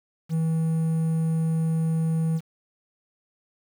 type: tone with quantisation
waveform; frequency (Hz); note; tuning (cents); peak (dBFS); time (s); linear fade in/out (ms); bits
triangle; 161.8; E3; -32; -19; 0.29-2.41; 50; 8
effects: none